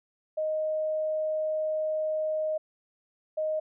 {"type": "tone bursts at uneven times", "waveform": "sine", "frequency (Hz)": 622.3, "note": "D#5", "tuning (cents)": 0, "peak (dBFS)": -26, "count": 2, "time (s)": [[0.37, 2.58], [3.37, 3.6]], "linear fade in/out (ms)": 10, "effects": []}